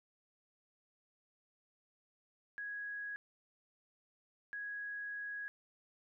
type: tone bursts at uneven times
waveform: sine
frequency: 1661.2 Hz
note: G#6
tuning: in tune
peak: -40 dBFS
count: 2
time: 2.58-3.16 / 4.53-5.48 s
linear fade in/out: 0 ms
effects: none